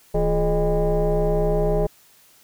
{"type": "tone with frequency modulation", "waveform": "sine", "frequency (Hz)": 226, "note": "A3", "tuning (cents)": 47, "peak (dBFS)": -16, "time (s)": [0.14, 1.87], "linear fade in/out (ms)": 10, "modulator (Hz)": 194, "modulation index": 2.3, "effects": ["tanh soft clip ceiling -12 dBFS", "white hiss -54 dBFS RMS until 2.43 s"]}